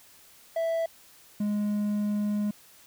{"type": "tone pair in turn", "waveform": "triangle", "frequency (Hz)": [659.3, 207.7], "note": ["E5", "G#3"], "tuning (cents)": [0, 0], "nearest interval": "octave + minor sixth", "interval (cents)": 2000, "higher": "first", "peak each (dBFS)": -23, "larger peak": "neither", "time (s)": [[0.56, 0.86], [1.4, 2.51]], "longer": "second", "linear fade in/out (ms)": 5, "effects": ["white hiss -55 dBFS RMS until 2.86 s"]}